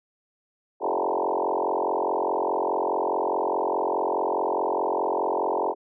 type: tone with frequency modulation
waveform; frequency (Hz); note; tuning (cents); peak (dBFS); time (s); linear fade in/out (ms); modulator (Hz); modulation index
sine; 659.3; E5; 0; -22; 0.8-5.75; 50; 44.8; 6.9
effects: none